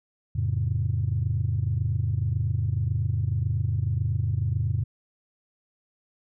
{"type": "chord", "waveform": "sine", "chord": "F augmented", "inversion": "none", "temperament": "just", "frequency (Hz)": [87.31, 109.13, 136.42], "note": ["F2", "A2", "C#3"], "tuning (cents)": [0, -14, -27], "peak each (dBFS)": [-27, -25, -28], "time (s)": [0.35, 4.84], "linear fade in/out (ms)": 10, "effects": ["tanh soft clip ceiling -15 dBFS"]}